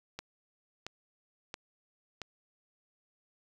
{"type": "click train", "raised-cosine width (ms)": 0.2, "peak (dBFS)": -22, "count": 4, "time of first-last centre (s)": [0.19, 2.217], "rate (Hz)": 1.48, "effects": ["9-bit"]}